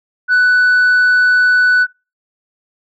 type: tone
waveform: sine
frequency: 1489 Hz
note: F#6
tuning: 11 cents sharp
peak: -5 dBFS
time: 0.28-1.87 s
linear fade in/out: 50 ms
effects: noise-tail reverb RT60 0.3 s tail -26 dB re dry + tanh soft clip ceiling -7 dBFS